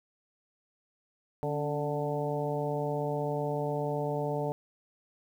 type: harmonic tone with a mistuned harmonic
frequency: 147.3 Hz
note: D3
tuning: 6 cents sharp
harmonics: 1 / 2 / 3 / 4 / 5 / 6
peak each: -34 / -39 / -34 / -35 / -39 / -39 dBFS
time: 1.43-4.52 s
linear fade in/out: 0 ms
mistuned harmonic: 2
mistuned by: -61 cents
effects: 10-bit